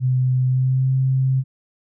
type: tone with pitch glide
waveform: sine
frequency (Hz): 128.1 to 131.85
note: C3 to C3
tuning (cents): -36 to +14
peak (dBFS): -15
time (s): 0-1.44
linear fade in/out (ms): 50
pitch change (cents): +50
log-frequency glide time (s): 0.44-0.92
effects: none